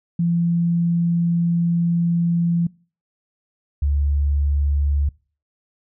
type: tone pair in turn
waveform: sine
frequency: 170.4 / 71.64 Hz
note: F3 / D2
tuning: -42 / -42 cents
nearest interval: octave + minor third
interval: 1500 cents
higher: first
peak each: -16 dBFS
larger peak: neither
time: 0.19-2.67 / 3.82-5.09 s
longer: first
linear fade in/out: 5 ms
effects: noise-tail reverb RT60 0.4 s tail -24 dB re dry